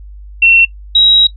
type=tone pair in turn; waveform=sine; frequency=2714 / 3838 Hz; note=E7 / A#7; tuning=+50 / +50 cents; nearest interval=tritone; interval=600 cents; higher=second; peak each=-4 dBFS; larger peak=neither; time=0.42-0.65 / 0.95-1.27 s; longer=second; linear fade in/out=5 ms; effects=noise-tail reverb RT60 0.1 s tail -18 dB re dry + added 50 Hz sine -29 dBFS peak until 1.36 s